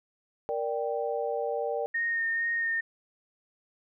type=chord; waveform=sine; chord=G minor; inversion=first; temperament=equal; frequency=466.2 / 587.3 / 784 Hz; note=Bb4 / D5 / G5; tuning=0 / 0 / 0 cents; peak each=-31 / -32 / -34 dBFS; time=0.49-1.86 s; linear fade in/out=0 ms
type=tone with vibrato; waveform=sine; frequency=1842 Hz; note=A#6; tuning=21 cents flat; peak=-26 dBFS; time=1.94-2.81 s; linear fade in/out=10 ms; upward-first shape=sine; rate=2.2 Hz; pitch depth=16 cents each way
effects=none